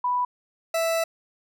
sine / 40% pulse tone pair in turn, 987.8 / 659.3 Hz, B5 / E5, 0 / 0 cents, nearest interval perfect fifth, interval 700 cents, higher first, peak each -21 dBFS, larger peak neither, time 0.04-0.25 / 0.74-1.04 s, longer second, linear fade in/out 5 ms, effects none

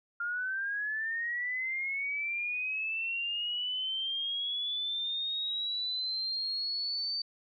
sine linear sweep, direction up, 1396.9 to 4600 Hz, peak -31 dBFS, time 0.2-7.22 s, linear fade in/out 5 ms, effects none

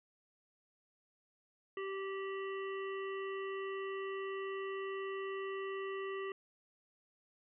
harmonic tone with a mistuned harmonic, 388.8 Hz, G4, 14 cents flat, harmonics 1 / 3 / 5 / 7 / 8, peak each -39 / -46 / -48 / -54 / -57 dBFS, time 1.77-6.32 s, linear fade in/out 2 ms, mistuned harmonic 8, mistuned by -72 cents, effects none

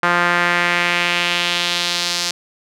sawtooth tone with band-pass filter sweep, 174.61 Hz, F3, in tune, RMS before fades -18 dBFS, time 0.03-2.31 s, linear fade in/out 2 ms, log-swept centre 1400 to 5100 Hz, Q 1.9, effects none

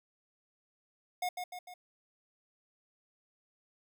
square tone with echo, 721 Hz, F#5, 45 cents flat, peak -32 dBFS, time 1.22-1.29 s, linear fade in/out 5 ms, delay 150 ms, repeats 3, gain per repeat -5 dB, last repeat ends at 1.74 s, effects none

